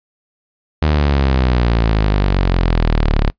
sawtooth exponential sweep, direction down, 77.78 to 34.65 Hz, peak -8 dBFS, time 0.82-3.3 s, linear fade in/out 0 ms, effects noise-tail reverb RT60 0.1 s tail -22 dB re dry + resampled to 11025 Hz

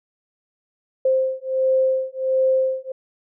sine beating tone pair, 523.3 / 524.7 Hz, C5 / C5, 0 / +5 cents, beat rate 1.4 Hz, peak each -20 dBFS, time 1.05-2.92 s, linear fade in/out 5 ms, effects none

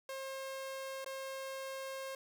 sawtooth tone with dropouts, 535 Hz, C5, 38 cents sharp, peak -37 dBFS, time 0.09-2.15 s, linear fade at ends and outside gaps 2 ms, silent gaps 1.045-1.061 s, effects none

